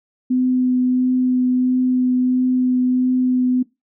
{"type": "tone with vibrato", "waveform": "sine", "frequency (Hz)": 253.1, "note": "B3", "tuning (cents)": 43, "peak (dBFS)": -14, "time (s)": [0.3, 3.63], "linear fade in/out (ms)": 10, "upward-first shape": "triangle", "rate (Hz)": 1.5, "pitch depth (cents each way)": 11, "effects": ["noise-tail reverb RT60 0.2 s tail -19 dB re dry"]}